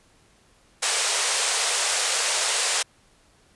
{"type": "band-pass noise", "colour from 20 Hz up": "white", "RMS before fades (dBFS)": -24, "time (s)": [0.82, 2.83], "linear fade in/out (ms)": 10, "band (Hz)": [420, 9500], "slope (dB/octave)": 48, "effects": ["pink hiss -59 dBFS RMS until 3.55 s", "resampled to 24000 Hz"]}